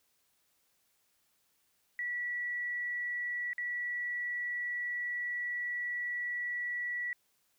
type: tone with dropouts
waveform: sine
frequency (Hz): 1945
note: B6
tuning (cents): -27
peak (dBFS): -33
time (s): 1.99-7.13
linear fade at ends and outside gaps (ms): 1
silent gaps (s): 3.532-3.581
effects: white hiss -74 dBFS RMS until 7.58 s